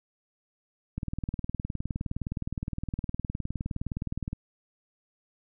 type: click train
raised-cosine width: 5 ms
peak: -19 dBFS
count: 66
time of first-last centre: 0.98-4.331 s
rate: 19.4 Hz
effects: none